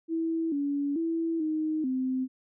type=tone with pitch steps; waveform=sine; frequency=327.1 / 284.4 / 329.5 / 311.6 / 258.9 Hz; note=E4 / C#4 / E4 / D#4 / C4; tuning=-13 / +45 / -1 / +3 / -18 cents; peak=-26 dBFS; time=0.08-2.28 s; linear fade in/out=50 ms; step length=440 ms; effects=none